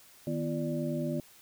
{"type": "tone cluster", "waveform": "sine", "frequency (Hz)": [156.1, 245.5, 338.3, 588], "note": ["D#3", "B3", "E4", "D5"], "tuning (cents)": [6, -10, 45, 2], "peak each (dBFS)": [-34, -34, -37, -37], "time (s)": [0.27, 1.2], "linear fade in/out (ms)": 2, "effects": ["white hiss -57 dBFS RMS until 1.41 s"]}